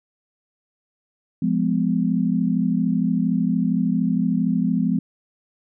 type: chord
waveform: sine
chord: F diminished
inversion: none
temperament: equal with one note detuned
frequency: 174.61 / 207.7 / 252 Hz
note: F3 / Ab3 / Cb4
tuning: 0 / 0 / +35 cents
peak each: -22 dBFS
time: 1.42-4.99 s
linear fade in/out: 5 ms
effects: none